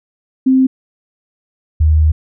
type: tone pair in turn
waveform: sine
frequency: 261.6 / 77.59 Hz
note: C4 / D#2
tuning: 0 / -4 cents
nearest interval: octave + major sixth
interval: 2104 cents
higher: first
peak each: -7 dBFS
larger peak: neither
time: 0.46-0.67 / 1.8-2.12 s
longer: second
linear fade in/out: 10 ms
effects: none